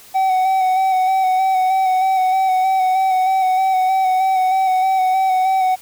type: tone with vibrato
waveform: triangle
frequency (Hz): 755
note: F#5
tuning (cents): +35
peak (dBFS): -11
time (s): 0.14-5.76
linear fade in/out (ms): 20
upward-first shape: square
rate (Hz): 3.2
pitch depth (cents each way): 21
effects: white hiss -43 dBFS RMS until 5.81 s